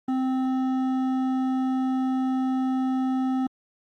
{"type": "tone with hard clipping", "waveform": "triangle", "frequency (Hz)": 260.3, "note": "C4", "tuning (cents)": -9, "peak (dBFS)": -24, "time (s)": [0.08, 3.47], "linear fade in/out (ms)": 5, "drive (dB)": 13, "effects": ["Opus 24 kbps"]}